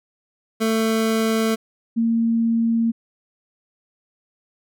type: tone pair in turn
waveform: 25% pulse / sine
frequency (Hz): 222.5 / 229.3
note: A3 / A#3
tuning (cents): +20 / -28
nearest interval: minor second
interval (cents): 52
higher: second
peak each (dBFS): -14 / -16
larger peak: first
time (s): 0.6-1.56 / 1.96-2.92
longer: neither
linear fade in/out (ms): 20
effects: none